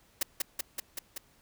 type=noise with echo; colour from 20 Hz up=white; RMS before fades=-28 dBFS; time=0.21-0.23 s; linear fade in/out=5 ms; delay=190 ms; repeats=5; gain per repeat=-2 dB; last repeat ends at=1.18 s; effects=pink hiss -64 dBFS RMS until 1.41 s